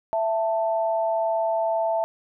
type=tone pair together; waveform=sine; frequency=663 / 885 Hz; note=E5 / A5; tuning=+10 / +10 cents; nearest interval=perfect fourth; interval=500 cents; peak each=-22 / -26 dBFS; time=0.13-2.04 s; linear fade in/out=0 ms; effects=none